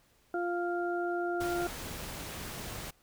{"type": "harmonic tone", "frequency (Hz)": 349.2, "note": "F4", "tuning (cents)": 0, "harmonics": [1, 2, 4], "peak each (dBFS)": [-32, -35, -38], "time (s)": [0.34, 1.67], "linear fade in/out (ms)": 2}
{"type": "noise", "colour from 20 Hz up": "pink", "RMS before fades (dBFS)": -41, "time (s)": [1.4, 2.91], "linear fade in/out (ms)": 10}
{"effects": ["pink hiss -67 dBFS RMS until 3.02 s"]}